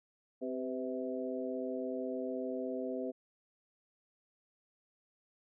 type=harmonic tone with a mistuned harmonic; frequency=129.7 Hz; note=C3; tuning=15 cents flat; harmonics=2 / 3 / 4 / 5; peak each=-39 / -41 / -40 / -43 dBFS; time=0.41-3.12 s; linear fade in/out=20 ms; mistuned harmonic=4; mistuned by=-45 cents; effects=none